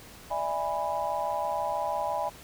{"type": "chord", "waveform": "sine", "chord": "E dominant seventh", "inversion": "third", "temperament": "just", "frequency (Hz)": [593.3, 659.3, 824.1, 988.9], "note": ["D5", "E5", "G#5", "B5"], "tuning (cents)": [18, 0, -14, 2], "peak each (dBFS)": [-34, -34, -31, -33], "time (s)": [0.3, 2.3], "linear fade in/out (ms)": 20, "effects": ["pink hiss -49 dBFS RMS until 2.43 s"]}